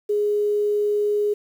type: tone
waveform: sine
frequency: 415.3 Hz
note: G#4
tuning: in tune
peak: -18 dBFS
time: 0.09-1.34 s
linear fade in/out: 10 ms
effects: 8-bit